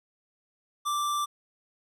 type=tone; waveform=square; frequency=1174.7 Hz; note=D6; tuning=in tune; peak=-27 dBFS; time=0.85-1.26 s; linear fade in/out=20 ms; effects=resampled to 32000 Hz + 11-bit